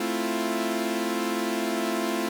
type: chord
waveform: sawtooth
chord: F major seventh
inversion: first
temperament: equal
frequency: 220 / 261.6 / 329.6 / 349.2 Hz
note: A3 / C4 / E4 / F4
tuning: 0 / 0 / 0 / 0 cents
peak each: -27 / -29 / -27 / -26 dBFS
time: 0-2.29 s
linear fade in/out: 5 ms
effects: none